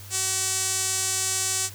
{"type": "tone with band-pass filter", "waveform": "sawtooth", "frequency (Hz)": 378.8, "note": "F#4", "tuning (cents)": 41, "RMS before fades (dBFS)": -26, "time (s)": [0.1, 1.7], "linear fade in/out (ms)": 50, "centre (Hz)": 7700, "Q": 2.5, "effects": ["added 99 Hz sine -41 dBFS peak until 1.74 s", "white hiss -45 dBFS RMS until 1.74 s"]}